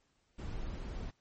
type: noise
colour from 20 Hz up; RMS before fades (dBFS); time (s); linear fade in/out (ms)
brown; -40; 0.38-1.11; 10
effects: pink hiss -75 dBFS RMS until 1.2 s + MP3 32 kbps